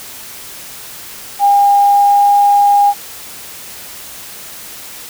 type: tone with pitch glide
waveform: sine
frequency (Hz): 807 to 812.1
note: G#5 to G#5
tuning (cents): -50 to -39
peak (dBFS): -6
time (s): 1.39-2.94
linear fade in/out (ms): 50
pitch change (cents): +11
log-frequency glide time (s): 1.72-2.37
effects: white hiss -31 dBFS RMS until 5.09 s